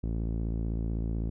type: tone with low-pass filter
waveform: sawtooth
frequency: 55.9 Hz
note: A1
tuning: 28 cents sharp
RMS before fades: -31 dBFS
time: 0.03-1.3 s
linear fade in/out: 10 ms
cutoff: 300 Hz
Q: 1.1
effects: none